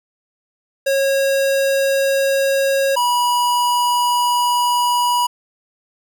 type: tone pair in turn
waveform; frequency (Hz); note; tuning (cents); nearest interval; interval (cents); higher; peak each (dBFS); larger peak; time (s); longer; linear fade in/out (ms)
square; 546 / 972.9; C#5 / B5; -26 / -26; minor seventh; 1000; second; -15; neither; 0.86-2.96 / 2.96-5.27; second; 10
effects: none